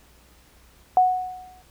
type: tone with exponential decay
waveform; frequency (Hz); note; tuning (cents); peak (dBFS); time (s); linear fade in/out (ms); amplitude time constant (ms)
sine; 737; F#5; -7; -11; 0.97-1.62; 1; 140
effects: added 60 Hz sine -56 dBFS peak until 1.7 s + pink hiss -56 dBFS RMS until 1.7 s